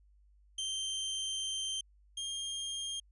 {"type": "tone pair in turn", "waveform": "sawtooth", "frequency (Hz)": [3136, 3213], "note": ["G7", "G7"], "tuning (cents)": [0, 42], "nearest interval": "unison", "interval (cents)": 42, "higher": "second", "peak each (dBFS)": [-31, -33], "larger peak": "first", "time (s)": [[0.58, 1.81], [2.17, 3]], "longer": "first", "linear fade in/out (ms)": 5, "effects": ["added 50 Hz sine -61 dBFS peak until 3.11 s", "resampled to 24000 Hz"]}